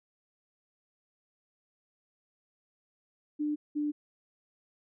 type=tone pair in turn; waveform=sine; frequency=298.3 / 296.2 Hz; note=D4 / D4; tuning=+27 / +15 cents; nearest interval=unison; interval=12 cents; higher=first; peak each=-28 dBFS; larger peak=neither; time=3.39-3.56 / 3.75-3.92 s; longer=neither; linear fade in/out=20 ms; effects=none